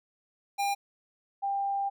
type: tone pair in turn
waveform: square / sine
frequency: 802 / 794.2 Hz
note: G5 / G5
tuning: +39 / +22 cents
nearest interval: unison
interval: 17 cents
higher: first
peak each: -27 dBFS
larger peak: neither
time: 0.58-0.75 / 1.42-1.9 s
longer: second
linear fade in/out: 20 ms
effects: none